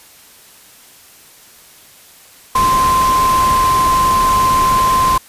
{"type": "tone in noise", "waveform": "sine", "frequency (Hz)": 1041, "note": "C6", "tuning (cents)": -9, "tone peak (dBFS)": -10, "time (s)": [2.55, 5.18], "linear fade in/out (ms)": 5, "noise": "pink", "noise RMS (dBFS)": -21, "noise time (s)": [2.55, 5.18], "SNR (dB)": 8, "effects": ["white hiss -43 dBFS RMS until 5.28 s", "resampled to 32000 Hz"]}